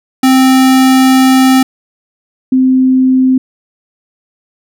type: tone pair in turn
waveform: square / sine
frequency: 261.6 / 259.3 Hz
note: C4 / C4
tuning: 0 / -15 cents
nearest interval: unison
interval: 15 cents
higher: first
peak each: -5 dBFS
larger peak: neither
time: 0.23-1.63 / 2.52-3.38 s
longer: first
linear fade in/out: 5 ms
effects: none